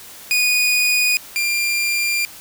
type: tone pair in turn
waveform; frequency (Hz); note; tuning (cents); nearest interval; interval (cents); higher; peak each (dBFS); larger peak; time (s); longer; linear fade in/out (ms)
sawtooth; 2469 / 2388; D#7 / D7; -14 / +28; minor second; 58; first; -11 / -14; first; 0.31-1.17 / 1.36-2.25; second; 0
effects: white hiss -39 dBFS RMS until 2.4 s